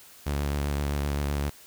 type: tone with vibrato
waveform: sawtooth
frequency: 71.7 Hz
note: D2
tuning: 41 cents flat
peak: -22 dBFS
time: 0.26-1.5 s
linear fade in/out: 10 ms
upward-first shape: sine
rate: 7.7 Hz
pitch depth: 29 cents each way
effects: white hiss -51 dBFS RMS until 1.66 s